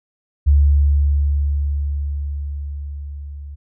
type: tone with level ramp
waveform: sine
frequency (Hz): 71.7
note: D2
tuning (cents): -41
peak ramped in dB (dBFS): -8 to -30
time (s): 0.46-3.56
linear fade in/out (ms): 20
effects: none